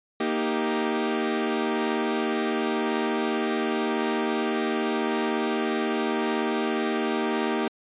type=chord; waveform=sawtooth; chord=Eb major; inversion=second; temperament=equal; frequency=233.1 / 311.1 / 392 Hz; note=Bb3 / Eb4 / G4; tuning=0 / 0 / 0 cents; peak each=-24 / -25 / -24 dBFS; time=0.2-7.68 s; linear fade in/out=5 ms; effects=resampled to 8000 Hz